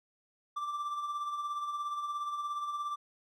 triangle tone with tremolo, 1174.7 Hz, D6, in tune, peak -30 dBFS, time 0.56-2.96 s, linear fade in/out 10 ms, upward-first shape sine, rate 17 Hz, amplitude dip 45%, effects none

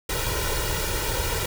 pink noise with comb filter, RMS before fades -26 dBFS, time 0.09-1.46 s, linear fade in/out 5 ms, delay 2.1 ms, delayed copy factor +0.8, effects none

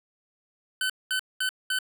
25% pulse tone bursts, 1518 Hz, F#6, 44 cents sharp, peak -21 dBFS, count 4, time 0.81-1.788 s, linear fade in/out 2 ms, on 87 ms, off 210 ms, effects none

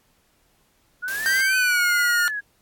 sine exponential two-way sweep, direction up then down, 1430 to 2508 to 1638 Hz, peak -25 dBFS, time 1.02-2.41 s, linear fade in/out 20 ms, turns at 1.57 s
white noise, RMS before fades -34 dBFS, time 1.08-1.41 s, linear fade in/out 0 ms
45% pulse tone with pitch glide, 1570 to 1431.4 Hz, G6 to F6, +2 to +42 cents, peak -18 dBFS, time 1.26-2.28 s, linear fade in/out 0 ms, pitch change -160 cents, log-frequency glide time 1.43-1.82 s
effects pink hiss -63 dBFS RMS until 2.61 s + AAC 64 kbps

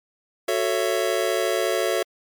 square chord, F# minor seventh, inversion none, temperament just, 370 / 444 / 555 / 666 Hz, F#4 / A4 / C#5 / E5, 0 / +16 / +2 / +18 cents, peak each -27 dBFS, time 0.48-2.03 s, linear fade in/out 5 ms, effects MP3 96 kbps

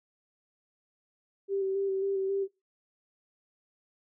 sine tone with vibrato, 389.3 Hz, G4, 12 cents flat, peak -27 dBFS, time 1.48-2.48 s, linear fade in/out 50 ms, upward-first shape square, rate 3.7 Hz, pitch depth 20 cents each way, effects noise-tail reverb RT60 0.2 s tail -18 dB re dry

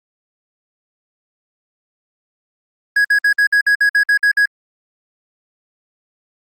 triangle tone bursts, 1661.2 Hz, G#6, in tune, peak -8 dBFS, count 11, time 2.96-4.457 s, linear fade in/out 5 ms, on 87 ms, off 54 ms, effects Opus 24 kbps

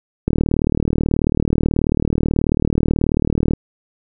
click train, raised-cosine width 3 ms, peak -3 dBFS, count 126, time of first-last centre 0.28-3.535 s, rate 38.4 Hz, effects none

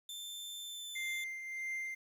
sawtooth tone with pitch glide, 3550 to 3515 Hz, A7 to A7, +15 to -2 cents, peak -40 dBFS, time 0.09-1.24 s, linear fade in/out 2 ms, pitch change -17 cents, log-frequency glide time 0.61-1.03 s
triangle tone with tremolo, 2093 Hz, C7, in tune, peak -34 dBFS, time 0.95-1.95 s, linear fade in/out 10 ms, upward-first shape triangle, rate 1.6 Hz, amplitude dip 55%
effects 11-bit

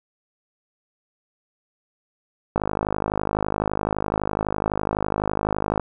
click train, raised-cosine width 1 ms, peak -8 dBFS, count 169, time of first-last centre 2.56-5.797 s, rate 51.9 Hz, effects none

